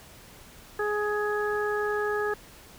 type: harmonic tone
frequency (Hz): 417.9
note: G#4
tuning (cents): +11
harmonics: 1 / 2 / 3 / 4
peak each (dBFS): -27 / -35 / -34 / -32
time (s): 0.79-2.34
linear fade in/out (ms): 5
effects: pink hiss -50 dBFS RMS until 2.78 s